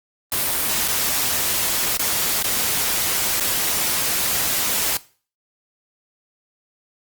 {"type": "noise with dropouts", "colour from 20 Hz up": "white", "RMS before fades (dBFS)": -21, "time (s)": [0.32, 4.97], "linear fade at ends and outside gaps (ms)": 1, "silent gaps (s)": [[0.878, 0.883], [1.971, 1.994], [2.426, 2.442], [3.399, 3.407]], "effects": ["noise-tail reverb RT60 0.4 s tail -19 dB re dry", "Opus 32 kbps"]}